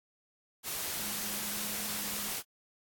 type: tone in noise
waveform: sine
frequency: 207.7 Hz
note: G#3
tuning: in tune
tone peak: -47 dBFS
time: 0.96-2.33 s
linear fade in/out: 50 ms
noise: white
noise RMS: -36 dBFS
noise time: 0.63-2.43 s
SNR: -14 dB
effects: AAC 64 kbps